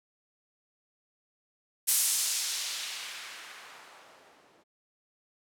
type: noise with low-pass filter sweep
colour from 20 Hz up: violet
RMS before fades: -34 dBFS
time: 1.87-4.64 s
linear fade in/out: 20 ms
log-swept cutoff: 11000 to 410 Hz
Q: 0.88
effects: none